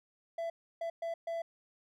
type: tone bursts at uneven times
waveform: triangle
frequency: 668 Hz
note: E5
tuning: 23 cents sharp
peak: -32 dBFS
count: 4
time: 0.38-0.5 / 0.81-0.9 / 1.02-1.14 / 1.27-1.42 s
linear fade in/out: 5 ms
effects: none